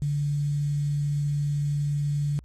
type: tone with quantisation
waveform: sine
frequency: 145.3 Hz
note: D3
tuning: 18 cents flat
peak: -23 dBFS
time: 0.02-2.39 s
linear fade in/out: 0 ms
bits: 8
effects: added 60 Hz sine -46 dBFS peak until 2.44 s + AAC 32 kbps